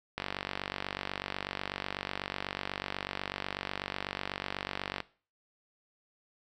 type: click train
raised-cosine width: 0.3 ms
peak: -17 dBFS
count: 233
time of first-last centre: 0.18-5.003 s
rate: 48.1 Hz
effects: noise-tail reverb RT60 0.4 s tail -19 dB re dry